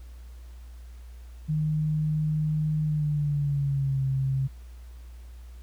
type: tone with pitch glide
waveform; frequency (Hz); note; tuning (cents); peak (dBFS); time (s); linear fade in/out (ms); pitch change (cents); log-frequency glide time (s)
sine; 154 to 134.06; D#3 to C3; -17 to +42; -23; 1.48-4.48; 20; -241; 2.82-4.04
effects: added 60 Hz sine -41 dBFS peak until 5.62 s + pink hiss -60 dBFS RMS until 5.62 s